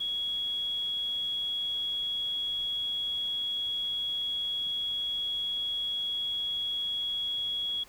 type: tone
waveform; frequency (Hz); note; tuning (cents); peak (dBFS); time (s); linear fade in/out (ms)
sine; 3334; G#7; +6; -29; 0-7.84; 10
effects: pink hiss -55 dBFS RMS until 7.88 s